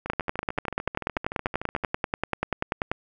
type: two click trains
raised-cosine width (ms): 0.5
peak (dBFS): -17 / -9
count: 25 / 30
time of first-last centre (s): 0.06-1.838 / 0.1-2.916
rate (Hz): 13.5 / 10.3
effects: none